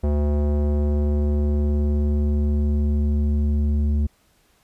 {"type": "tone with low-pass filter sweep", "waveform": "square", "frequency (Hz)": 73.42, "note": "D2", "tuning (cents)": 0, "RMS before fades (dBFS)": -20, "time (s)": [0.03, 4.07], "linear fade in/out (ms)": 10, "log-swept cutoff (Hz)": [590, 190], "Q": 1.2, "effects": ["pink hiss -61 dBFS RMS until 4.63 s", "resampled to 32000 Hz"]}